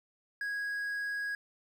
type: tone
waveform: triangle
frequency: 1653 Hz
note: G#6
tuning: 9 cents flat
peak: -31 dBFS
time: 0.41-1.35 s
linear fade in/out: 2 ms
effects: 11-bit